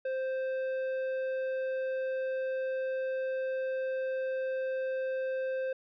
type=tone with tanh clipping; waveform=triangle; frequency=523.3 Hz; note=C5; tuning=in tune; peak=-32 dBFS; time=0.05-5.73 s; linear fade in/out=5 ms; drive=13 dB; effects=none